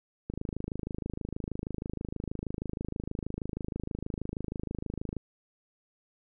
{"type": "click train", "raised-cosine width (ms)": 3, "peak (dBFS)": -21, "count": 129, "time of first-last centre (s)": [0.3, 5.167], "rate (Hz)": 26.3, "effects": []}